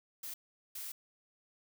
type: noise bursts at uneven times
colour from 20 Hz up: blue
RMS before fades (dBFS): -43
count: 2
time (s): 0.23-0.34 / 0.75-0.92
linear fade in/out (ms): 5
effects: none